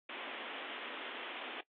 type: band-pass noise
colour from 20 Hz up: white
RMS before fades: -45 dBFS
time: 0.09-1.61 s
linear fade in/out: 5 ms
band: 230 to 3400 Hz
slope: 96 dB/octave
effects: noise-tail reverb RT60 0.1 s tail -21 dB re dry + AAC 32 kbps